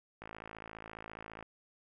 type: click train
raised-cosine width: 0.5 ms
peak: -30 dBFS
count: 67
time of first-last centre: 0.22-1.427 s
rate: 54.7 Hz
effects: none